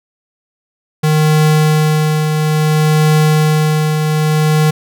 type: tone with tremolo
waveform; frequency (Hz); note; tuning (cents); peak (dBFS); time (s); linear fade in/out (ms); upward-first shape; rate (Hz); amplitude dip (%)
square; 154.1; D#3; -16; -8; 1.03-4.71; 10; triangle; 0.59; 45
effects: none